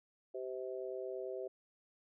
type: harmonic tone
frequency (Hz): 129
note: C3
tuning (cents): -24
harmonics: 3 / 4 / 5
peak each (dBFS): -42 / -44 / -46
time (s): 0.34-1.48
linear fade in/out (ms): 10
effects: none